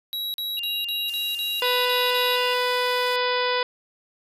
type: tone bursts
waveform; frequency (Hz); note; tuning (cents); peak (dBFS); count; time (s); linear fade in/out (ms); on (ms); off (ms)
square; 3873; B7; -35; -27; 9; 0.13-2.356; 0; 210; 42
type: tone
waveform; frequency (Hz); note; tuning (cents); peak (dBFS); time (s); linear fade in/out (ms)
sine; 2800; F7; +4; -28; 0.57-2.54; 5
type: noise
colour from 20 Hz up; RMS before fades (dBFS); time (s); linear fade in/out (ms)
blue; -40; 1.08-3.16; 2
type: harmonic tone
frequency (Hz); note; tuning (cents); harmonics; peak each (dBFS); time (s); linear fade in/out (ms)
496.2; B4; +8; 1 / 2 / 3 / 4 / 5 / 6 / 7 / 8 / 9 / 10; -25 / -26 / -31 / -31 / -33 / -35 / -31 / -37 / -38 / -35; 1.62-3.63; 2
effects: resampled to 32000 Hz